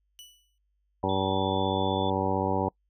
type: tone with exponential decay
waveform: sawtooth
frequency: 2960 Hz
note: F#7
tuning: in tune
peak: -39 dBFS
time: 0.19-0.58 s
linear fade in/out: 0 ms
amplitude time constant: 84 ms
type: harmonic tone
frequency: 95.7 Hz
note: G2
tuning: 41 cents flat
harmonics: 1 / 2 / 3 / 4 / 5 / 6 / 8 / 9 / 10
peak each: -33 / -33 / -33 / -33 / -33 / -33 / -33 / -33 / -33 dBFS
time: 1.03-2.69 s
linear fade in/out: 5 ms
type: tone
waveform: sine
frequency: 3469 Hz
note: A7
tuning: 25 cents flat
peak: -37 dBFS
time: 1.09-2.1 s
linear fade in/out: 2 ms
effects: noise-tail reverb RT60 0.1 s tail -26 dB re dry + added 50 Hz sine -70 dBFS peak until 2.89 s